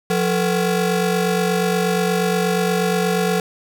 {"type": "ring-modulated tone", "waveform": "30% pulse", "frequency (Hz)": 308.4, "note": "D#4", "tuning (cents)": -15, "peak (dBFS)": -11, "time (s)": [0.1, 3.4], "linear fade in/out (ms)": 2, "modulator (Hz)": 130, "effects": []}